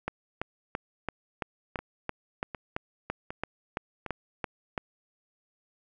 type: two click trains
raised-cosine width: 0.5 ms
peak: -15 / -21 dBFS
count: 15 / 4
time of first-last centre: 0.08-4.778 / 1.79-4.063 s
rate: 2.98 / 1.32 Hz
effects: none